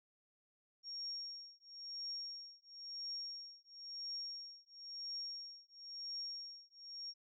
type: tone with tremolo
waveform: sine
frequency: 5560 Hz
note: F8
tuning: 9 cents flat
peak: -40 dBFS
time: 0.83-7.14 s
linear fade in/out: 50 ms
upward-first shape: triangle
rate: 0.98 Hz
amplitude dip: 100%
effects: none